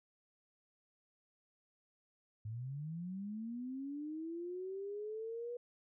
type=linear sweep; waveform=sine; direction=up; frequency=103.83 to 487.2 Hz; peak=-40 dBFS; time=2.45-5.57 s; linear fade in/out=5 ms; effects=none